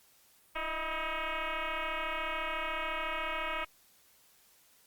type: tone with frequency modulation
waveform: sine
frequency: 619 Hz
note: D#5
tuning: 9 cents flat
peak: -32 dBFS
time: 0.55-3.65 s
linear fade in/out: 10 ms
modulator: 318 Hz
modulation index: 6.8
effects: white hiss -64 dBFS RMS until 4.86 s + Opus 48 kbps